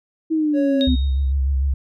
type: exponential sweep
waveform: sine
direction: down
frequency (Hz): 323.5 to 249.9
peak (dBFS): -16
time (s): 0.3-0.96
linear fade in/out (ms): 20
type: tone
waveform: triangle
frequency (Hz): 554.4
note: C#5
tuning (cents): 0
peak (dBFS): -19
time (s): 0.53-0.89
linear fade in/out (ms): 50
type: tone with exponential decay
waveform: sine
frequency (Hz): 3733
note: A#7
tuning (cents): +2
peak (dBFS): -20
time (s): 0.81-1.32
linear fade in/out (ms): 0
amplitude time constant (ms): 110
type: tone with vibrato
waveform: sine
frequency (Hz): 68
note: C#2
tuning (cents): -33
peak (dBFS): -16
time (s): 0.87-1.74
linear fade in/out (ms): 5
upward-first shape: triangle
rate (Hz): 6.7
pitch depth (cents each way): 69
effects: none